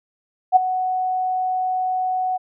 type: tone with ADSR envelope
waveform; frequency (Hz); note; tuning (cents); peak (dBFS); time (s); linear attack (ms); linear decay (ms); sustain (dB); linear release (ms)
sine; 742; F#5; +5; -6; 0.52-2.38; 41; 14; -13; 20
effects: none